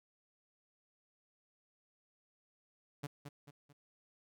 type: tone with echo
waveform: sawtooth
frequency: 144.1 Hz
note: D3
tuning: 33 cents flat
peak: -35 dBFS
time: 3.03-3.07 s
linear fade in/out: 10 ms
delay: 220 ms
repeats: 3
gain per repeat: -7 dB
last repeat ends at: 3.73 s
effects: none